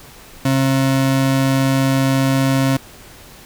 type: ring-modulated tone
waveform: square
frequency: 201.3 Hz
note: G3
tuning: 46 cents sharp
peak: -11 dBFS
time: 0.45-2.77 s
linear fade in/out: 5 ms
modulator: 67.4 Hz
effects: pink hiss -41 dBFS RMS until 3.45 s